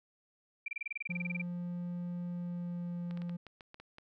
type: tone bursts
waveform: sine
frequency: 2355 Hz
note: D7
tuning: 4 cents sharp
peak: -34 dBFS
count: 16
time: 0.66-1.417 s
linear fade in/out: 5 ms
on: 22 ms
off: 27 ms
type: tone with pitch glide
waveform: triangle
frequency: 175.5 to 173.89 Hz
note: F3 to F3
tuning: +9 to -7 cents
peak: -34 dBFS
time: 1.09-3.37 s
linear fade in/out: 10 ms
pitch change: -16 cents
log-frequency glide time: 2.26-3.1 s
type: clicks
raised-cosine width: 0.3 ms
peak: -34 dBFS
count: 9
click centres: 3.11 / 3.174 / 3.219 / 3.295 / 3.467 / 3.608 / 3.744 / 3.8 / 3.984 s
effects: none